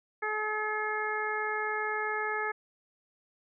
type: harmonic tone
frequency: 427.6 Hz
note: A4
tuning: 49 cents flat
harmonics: 1 / 2 / 3 / 4 / 5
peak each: -36 / -36 / -36 / -34 / -38 dBFS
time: 0.22-2.52 s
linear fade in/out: 10 ms
effects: none